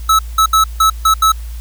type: tone bursts at uneven times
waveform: square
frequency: 1300 Hz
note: E6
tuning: 24 cents flat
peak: -8 dBFS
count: 6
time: 0.09-0.19 / 0.38-0.46 / 0.53-0.64 / 0.8-0.9 / 1.05-1.14 / 1.22-1.32 s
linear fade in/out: 5 ms
effects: added 57 Hz sine -23 dBFS peak until 1.6 s + white hiss -42 dBFS RMS until 1.6 s